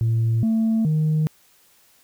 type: tone with pitch steps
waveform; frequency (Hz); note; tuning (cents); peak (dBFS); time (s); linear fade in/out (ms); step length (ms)
sine; 113.9 / 223.2 / 155.1; A#2 / A3 / D#3; -40 / +25 / -5; -15; 0.01-1.27; 0; 420
effects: tanh soft clip ceiling -15 dBFS + white hiss -57 dBFS RMS until 2.03 s